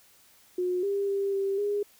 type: tone with pitch steps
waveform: sine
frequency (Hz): 361.3 / 399.3 / 396.1 / 392.3 / 409.8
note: F#4 / G4 / G4 / G4 / G#4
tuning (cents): -41 / +32 / +18 / +1 / -23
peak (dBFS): -25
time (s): 0.58-1.83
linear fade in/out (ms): 5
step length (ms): 250
effects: white hiss -59 dBFS RMS until 1.99 s